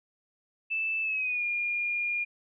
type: tone with pitch glide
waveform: sine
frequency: 2637 to 2418 Hz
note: E7 to D7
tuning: 0 to +50 cents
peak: -27 dBFS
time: 0.7-2.25 s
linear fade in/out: 20 ms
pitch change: -150 cents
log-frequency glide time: 1.02-1.44 s
effects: none